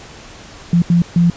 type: tone bursts at uneven times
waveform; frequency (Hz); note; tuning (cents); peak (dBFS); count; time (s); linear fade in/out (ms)
sine; 171.9; F3; -27; -8; 3; 0.73-0.82 / 0.9-1.02 / 1.16-1.3; 2
effects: pink hiss -37 dBFS RMS until 1.36 s + resampled to 16000 Hz